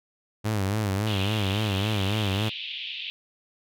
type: tone with vibrato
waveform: sawtooth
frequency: 102.2 Hz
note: G#2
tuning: 27 cents flat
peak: -20 dBFS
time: 0.44-2.5 s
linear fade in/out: 20 ms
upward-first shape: sine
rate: 3.6 Hz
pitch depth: 120 cents each way
type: band-pass noise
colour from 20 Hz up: pink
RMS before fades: -35 dBFS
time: 1.07-3.1 s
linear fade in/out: 0 ms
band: 2600 to 3600 Hz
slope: 48 dB/octave
effects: none